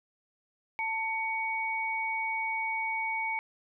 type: tone pair together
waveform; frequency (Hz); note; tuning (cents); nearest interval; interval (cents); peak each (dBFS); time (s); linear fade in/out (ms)
sine; 889.8 / 2240; A5 / C#7; +19 / +18; octave + major third; 1599; -33 / -31; 0.79-3.39; 0
effects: none